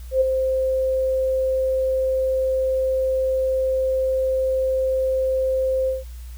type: tone with ADSR envelope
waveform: sine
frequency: 523.3 Hz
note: C5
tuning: in tune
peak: -12 dBFS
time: 0.11-6.04 s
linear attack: 100 ms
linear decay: 14 ms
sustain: -6 dB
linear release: 160 ms
effects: added 60 Hz sine -33 dBFS peak until 6.37 s + white hiss -51 dBFS RMS until 6.37 s